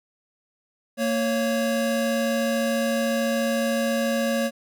square tone pair together, 229.9 / 554.4 Hz, A#3 / C#5, -24 / 0 cents, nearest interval octave + minor third, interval 1524 cents, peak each -25 dBFS, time 0.97-4.51 s, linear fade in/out 50 ms, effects none

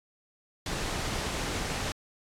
pink noise, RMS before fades -32 dBFS, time 0.66-1.92 s, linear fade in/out 2 ms, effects low-pass 8000 Hz 12 dB/octave + AAC 64 kbps

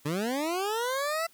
20% pulse linear sweep, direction up, 138.59 to 674 Hz, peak -23 dBFS, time 0.05-1.27 s, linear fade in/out 10 ms, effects white hiss -60 dBFS RMS until 1.33 s

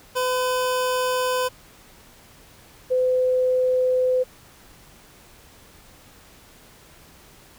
25% pulse / sine tone pair in turn, 506 / 508.6 Hz, B4 / C5, +42 / -49 cents, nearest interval unison, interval 9 cents, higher second, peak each -17 dBFS, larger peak neither, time 0.15-1.49 / 2.9-4.24 s, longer neither, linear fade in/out 20 ms, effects pink hiss -50 dBFS RMS until 7.58 s

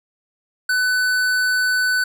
sine tone with tanh clipping, 1500 Hz, F#6, 23 cents sharp, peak -18 dBFS, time 0.69-2.04 s, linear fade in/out 5 ms, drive 17 dB, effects none

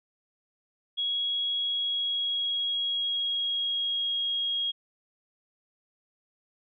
sine tone with pitch glide, 3322 to 3278 Hz, G#7 to G#7, 0 to -23 cents, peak -26 dBFS, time 0.97-4.72 s, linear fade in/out 20 ms, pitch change -23 cents, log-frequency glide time 1.58-4.19 s, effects none

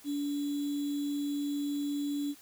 sine tone with sample-and-hold, 287.6 Hz, D4, 36 cents flat, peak -30 dBFS, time 0.04-2.35 s, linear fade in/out 50 ms, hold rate 3675 Hz, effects white hiss -56 dBFS RMS until 2.41 s

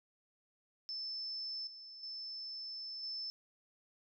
sine tone with level steps, 5274 Hz, E8, in tune, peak -39 / -49 / -42 / -39 dBFS, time 0.89-3.3 s, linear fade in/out 0 ms, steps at 1.67 / 2.03 / 3.03 s, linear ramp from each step 2 ms, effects none

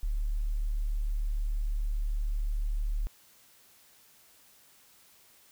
sine tone, 36.71 Hz, D1, in tune, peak -27 dBFS, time 0.03-3.07 s, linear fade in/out 0 ms, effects white hiss -60 dBFS RMS until 5.51 s

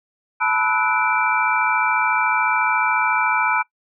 sine tone cluster, 873 / 987 / 1296 / 1476 / 2339 Hz, A5 / B5 / E6 / F#6 / D7, -14 / -1 / -30 / -5 / -8 cents, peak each -23 dBFS, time 0.4-3.63 s, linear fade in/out 20 ms, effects noise-tail reverb RT60 0.1 s tail -21 dB re dry

